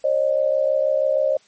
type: tone pair together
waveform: sine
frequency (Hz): 541 / 607.3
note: C#5 / D#5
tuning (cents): -42 / -42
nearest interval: major second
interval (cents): 200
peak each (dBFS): -19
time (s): 0.04-1.37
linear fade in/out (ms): 5
effects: white hiss -56 dBFS RMS until 1.47 s + MP3 32 kbps